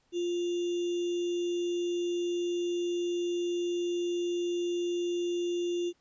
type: tone with sample-and-hold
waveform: sine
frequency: 349.2 Hz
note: F4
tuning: in tune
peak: -28 dBFS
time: 0.12-5.93 s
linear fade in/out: 50 ms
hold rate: 3150 Hz
effects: pink hiss -71 dBFS RMS until 6 s + resampled to 16000 Hz